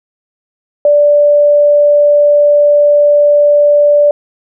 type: tone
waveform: sine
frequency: 585 Hz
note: D5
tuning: 7 cents flat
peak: -4 dBFS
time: 0.85-4.11 s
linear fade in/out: 2 ms
effects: none